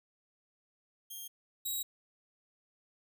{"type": "tone pair in turn", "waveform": "5% pulse", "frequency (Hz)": [3217, 3835], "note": ["G7", "A#7"], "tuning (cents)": [44, 48], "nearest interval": "minor third", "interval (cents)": 304, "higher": "second", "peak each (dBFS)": [-34, -26], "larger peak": "second", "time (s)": [[1.1, 1.28], [1.65, 1.83]], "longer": "neither", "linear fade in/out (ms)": 10, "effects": []}